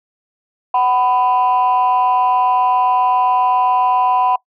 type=tone pair together; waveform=sine; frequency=750 / 997.4 Hz; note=F#5 / B5; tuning=+23 / +17 cents; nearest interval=perfect fourth; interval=494 cents; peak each=-13 dBFS; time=0.74-4.36 s; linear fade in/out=5 ms; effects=noise-tail reverb RT60 0.1 s tail -21 dB re dry + tanh soft clip ceiling -7 dBFS